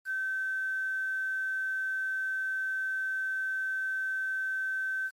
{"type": "tone with quantisation", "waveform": "sine", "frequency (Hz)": 1540, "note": "G6", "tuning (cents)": -31, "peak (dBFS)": -29, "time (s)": [0.05, 5.11], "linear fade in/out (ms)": 50, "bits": 9, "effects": ["MP3 64 kbps"]}